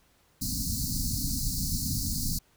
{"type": "band-stop noise", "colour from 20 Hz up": "pink", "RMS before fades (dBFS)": -30, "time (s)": [0.41, 2.39], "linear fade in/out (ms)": 10, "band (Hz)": [280, 4200], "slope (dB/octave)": 96, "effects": ["pink hiss -65 dBFS RMS until 2.56 s"]}